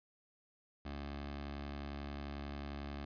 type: tone with notch filter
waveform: 15% pulse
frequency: 71.2 Hz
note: C#2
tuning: 47 cents sharp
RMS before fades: -44 dBFS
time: 0.85-3.05 s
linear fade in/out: 5 ms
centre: 160 Hz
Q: 1.9
effects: resampled to 11025 Hz